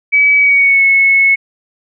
sine tone with pitch glide, 2284 to 2195 Hz, D7 to C#7, -49 to -18 cents, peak -6 dBFS, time 0.12-1.36 s, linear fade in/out 20 ms, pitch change -69 cents, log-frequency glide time 0.37-0.83 s, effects none

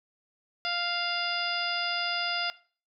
harmonic tone, 698.5 Hz, F5, in tune, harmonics 1 / 2 / 3 / 4 / 5 / 6 / 7, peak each -35 / -34 / -37 / -35 / -37 / -44 / -34 dBFS, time 0.65-2.5 s, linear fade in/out 0 ms, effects noise-tail reverb RT60 0.4 s tail -18 dB re dry

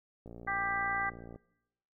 click train, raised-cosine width 2 ms, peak -34 dBFS, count 65, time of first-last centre 0.26-1.36 s, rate 58.2 Hz
harmonic tone, 395.1 Hz, G4, 14 cents sharp, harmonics 2 / 3 / 4 / 5, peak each -36 / -36 / -36 / -36 dBFS, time 0.47-1.1 s, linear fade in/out 10 ms
effects noise-tail reverb RT60 0.9 s tail -22 dB re dry

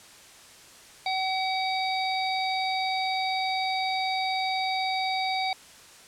harmonic tone with a mistuned harmonic, 758 Hz, F#5, 42 cents sharp, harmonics 1 / 3 / 5 / 6, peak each -27 / -32 / -34 / -35 dBFS, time 1.06-5.53 s, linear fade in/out 2 ms, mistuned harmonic 6, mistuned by +31 cents, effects white hiss -50 dBFS RMS until 6.07 s + low-pass 9000 Hz 12 dB/octave

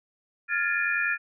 sine tone cluster, 1404 / 1685 / 1775 / 2423 Hz, F6 / G#6 / A6 / D#7, +9 / +25 / +15 / -47 cents, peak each -29 dBFS, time 0.48-1.18 s, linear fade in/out 50 ms, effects none

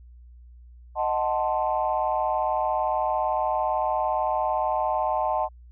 sine chord, D# diminished seventh, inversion none, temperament equal, 622.3 / 740 / 880 / 1046.5 Hz, D#5 / F#5 / A5 / C6, 0 / 0 / 0 / 0 cents, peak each -27 / -27 / -26 / -30 dBFS, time 0.95-5.49 s, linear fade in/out 50 ms, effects tanh soft clip ceiling -12 dBFS + added 60 Hz sine -45 dBFS peak until 5.71 s

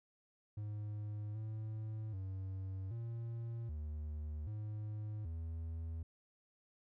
triangle tone with pitch steps, 105.1 / 108.9 / 95.3 / 116 / 75.8 / 106.4 / 81.6 Hz, G#2 / A2 / G2 / A#2 / D#2 / G#2 / E2, +21 / -17 / -48 / -8 / -45 / +42 / -17 cents, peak -38 dBFS, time 0.57-6.03 s, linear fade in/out 5 ms, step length 780 ms, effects none

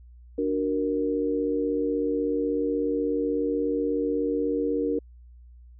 sine chord, D augmented, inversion none, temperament equal, 293.7 / 370 / 466.2 Hz, D4 / F#4 / A#4, 0 / 0 / 0 cents, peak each -27 / -31 / -26 dBFS, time 0.38-4.99 s, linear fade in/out 5 ms, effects added 60 Hz sine -46 dBFS peak until 5.79 s

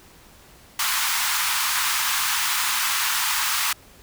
pink high-pass noise, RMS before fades -23 dBFS, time 0.79-3.73 s, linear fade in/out 5 ms, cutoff 920 Hz, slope 48 dB/octave, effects pink hiss -50 dBFS RMS until 4.02 s

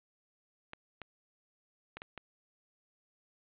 clicks, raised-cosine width 0.3 ms, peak -26 dBFS, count 5, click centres 0.734 / 1.017 / 1.97 / 2.019 / 2.177 s, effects resampled to 8000 Hz + 9-bit

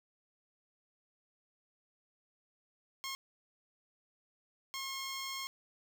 10% pulse tone bursts at uneven times, 1077 Hz, C6, 50 cents sharp, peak -30 dBFS, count 2, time 3.04-3.15 / 4.74-5.47 s, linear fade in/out 0 ms, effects none

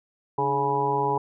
harmonic tone with a mistuned harmonic, 139.8 Hz, C#3, 15 cents sharp, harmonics 1 / 2 / 3 / 4 / 5 / 6 / 7, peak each -32 / -35 / -27 / -38 / -37 / -26 / -26 dBFS, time 0.38-1.18 s, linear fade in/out 5 ms, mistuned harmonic 2, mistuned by +110 cents, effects none

